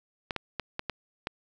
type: clicks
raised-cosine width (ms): 0.3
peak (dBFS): -15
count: 6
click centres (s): 0.308 / 0.363 / 0.597 / 0.794 / 0.897 / 1.271
effects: none